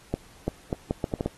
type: accelerating click train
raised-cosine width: 2 ms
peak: -12 dBFS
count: 8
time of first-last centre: 0.14-1.26 s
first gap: 340 ms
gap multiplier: 0.73
effects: pink hiss -54 dBFS RMS until 1.37 s + AAC 32 kbps